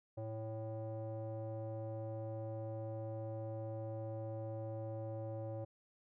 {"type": "tone with low-pass filter", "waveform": "square", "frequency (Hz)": 110.6, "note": "A2", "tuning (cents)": 9, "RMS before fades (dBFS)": -43, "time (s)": [0.17, 5.65], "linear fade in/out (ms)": 10, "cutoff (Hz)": 630, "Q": 9.2, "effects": []}